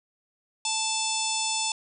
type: harmonic tone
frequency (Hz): 880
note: A5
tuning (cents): 0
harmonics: 1 / 3 / 4 / 5 / 6 / 7 / 8 / 9 / 10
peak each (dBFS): -32 / -34 / -33 / -37 / -33 / -37 / -34 / -35 / -36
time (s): 0.65-1.72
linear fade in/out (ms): 2
effects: none